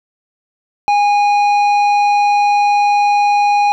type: tone with tanh clipping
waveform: sine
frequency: 821 Hz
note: G#5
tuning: 20 cents flat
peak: -11 dBFS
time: 0.88-3.72 s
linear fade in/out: 0 ms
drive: 10 dB
effects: none